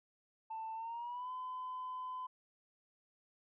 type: tone with pitch glide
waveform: sine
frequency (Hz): 889 to 1015.3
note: A5 to B5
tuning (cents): +18 to +48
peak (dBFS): -39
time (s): 0.5-2.27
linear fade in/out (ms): 10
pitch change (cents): +230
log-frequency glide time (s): 0.74-1.31
effects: tanh soft clip ceiling -37 dBFS